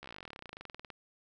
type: slowing click train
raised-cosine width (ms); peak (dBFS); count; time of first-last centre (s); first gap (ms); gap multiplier
0.3; -29; 30; 0.03-0.903; 14; 1.05
effects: none